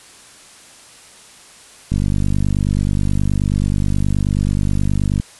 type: click train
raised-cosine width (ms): 5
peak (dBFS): -6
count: 163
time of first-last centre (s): 1.92-5.199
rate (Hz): 49.4
effects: white hiss -43 dBFS RMS until 5.39 s + resampled to 24000 Hz